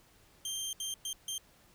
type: tone bursts at uneven times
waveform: 20% pulse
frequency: 3163 Hz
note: G7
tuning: 15 cents sharp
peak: -30 dBFS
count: 4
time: 0.45-0.73 / 0.8-0.94 / 1.05-1.13 / 1.28-1.38 s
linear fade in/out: 2 ms
effects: pink hiss -63 dBFS RMS until 1.74 s